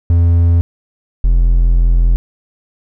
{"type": "tone pair in turn", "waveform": "triangle", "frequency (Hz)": [85.2, 42.6], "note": ["F2", "F1"], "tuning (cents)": [-42, -42], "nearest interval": "octave", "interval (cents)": 1200, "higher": "first", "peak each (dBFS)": -5, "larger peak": "neither", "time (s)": [[0.1, 0.61], [1.24, 2.16]], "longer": "second", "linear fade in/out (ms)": 0, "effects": []}